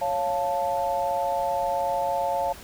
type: chord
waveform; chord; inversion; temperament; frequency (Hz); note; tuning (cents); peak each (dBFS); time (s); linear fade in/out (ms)
sine; Db augmented; none; equal; 554.4 / 698.5 / 880; Db5 / F5 / A5; 0 / 0 / 0; -28 / -27 / -27; 0.01-2.53; 10
effects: pink hiss -44 dBFS RMS until 2.63 s